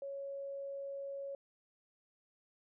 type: tone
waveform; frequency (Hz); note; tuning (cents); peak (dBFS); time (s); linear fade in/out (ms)
sine; 554.4; C#5; 0; -40; 0.02-1.35; 2
effects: none